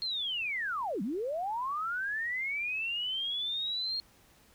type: linear two-way sweep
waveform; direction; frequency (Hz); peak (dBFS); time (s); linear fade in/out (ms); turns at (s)
sine; down then up; 4272 to 178.5 to 4272; -31; 0.02-4; 0; 1.02
effects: pink hiss -62 dBFS RMS until 4.54 s